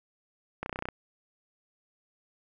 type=clicks; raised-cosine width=0.5 ms; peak=-18 dBFS; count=9; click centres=0.63 / 0.661 / 0.695 / 0.728 / 0.759 / 0.79 / 0.824 / 0.855 / 0.887 s; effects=none